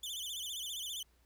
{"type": "tone with vibrato", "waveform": "sawtooth", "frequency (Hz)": 3266, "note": "G#7", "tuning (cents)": -30, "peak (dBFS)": -36, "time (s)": [0.03, 1.03], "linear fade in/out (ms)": 5, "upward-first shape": "sine", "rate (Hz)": 15, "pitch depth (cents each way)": 170, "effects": ["added 60 Hz sine -67 dBFS peak until 1.25 s", "pink hiss -73 dBFS RMS until 1.25 s"]}